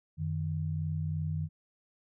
sine tone pair together, 92.1 / 155.12 Hz, F#2 / D#3, -7 / -5 cents, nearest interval major sixth, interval 902 cents, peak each -34 / -32 dBFS, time 0.17-1.49 s, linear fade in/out 50 ms, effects none

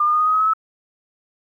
sine tone with pitch steps, 1200 / 1213.9 / 1228 / 1242.3 / 1256.8 / 1271.4 / 1286.1 / 1301.1 Hz, D6 / D#6 / D#6 / D#6 / D#6 / D#6 / E6 / E6, +37 / -43 / -23 / -3 / +17 / +37 / -43 / -23 cents, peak -14 dBFS, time 0-0.536 s, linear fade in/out 5 ms, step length 67 ms, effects 9-bit

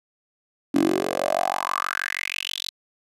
10% pulse tone with high-pass filter sweep, 46.25 Hz, F#1, in tune, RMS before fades -25 dBFS, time 0.74-2.7 s, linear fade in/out 10 ms, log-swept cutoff 280 to 4100 Hz, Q 6.2, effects resampled to 32000 Hz

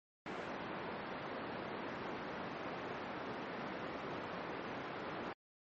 pink band-pass noise, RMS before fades -44 dBFS, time 0.26-5.33 s, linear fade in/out 2 ms, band 220 to 1800 Hz, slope 12 dB/octave, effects MP3 32 kbps

